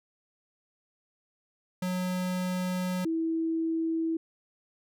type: tone pair in turn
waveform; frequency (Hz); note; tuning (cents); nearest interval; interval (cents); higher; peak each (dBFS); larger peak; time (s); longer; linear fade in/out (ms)
square / sine; 182.6 / 325.9; F#3 / E4; -23 / -20; minor seventh; 1003; second; -29 / -26; second; 1.82-3.05 / 3.05-4.17; first; 5
effects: none